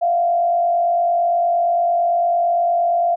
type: tone with frequency modulation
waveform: sine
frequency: 692 Hz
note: F5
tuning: 16 cents flat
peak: -14 dBFS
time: 0.01-3.16 s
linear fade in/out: 20 ms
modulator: 48.8 Hz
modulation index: 0.52
effects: none